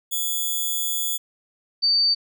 5% pulse / sine tone pair in turn, 3420 / 4594 Hz, A7 / D8, -50 / -39 cents, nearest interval perfect fourth, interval 511 cents, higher second, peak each -15 / -16 dBFS, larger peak first, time 0.11-1.18 / 1.82-2.15 s, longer first, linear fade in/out 20 ms, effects none

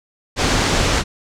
pink low-pass noise, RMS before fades -17 dBFS, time 0.36-1.04 s, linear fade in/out 50 ms, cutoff 7400 Hz, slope 24 dB/octave, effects none

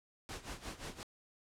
pink noise with tremolo, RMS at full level -43 dBFS, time 0.29-1.03 s, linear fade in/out 0 ms, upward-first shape sine, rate 5.7 Hz, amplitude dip 80%, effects low-pass 9000 Hz 12 dB/octave

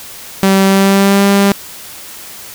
sawtooth tone with pitch glide, 193.4 to 199.07 Hz, G3 to G3, -23 to +27 cents, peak -3 dBFS, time 0.43-1.52 s, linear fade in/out 0 ms, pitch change +50 cents, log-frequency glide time 0.64-1.23 s, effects white hiss -31 dBFS RMS until 2.54 s

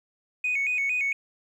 sine tone with vibrato, 2349 Hz, D7, in tune, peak -22 dBFS, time 0.44-1.13 s, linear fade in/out 5 ms, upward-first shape square, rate 4.4 Hz, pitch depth 100 cents each way, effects tanh soft clip ceiling -20 dBFS + 10-bit

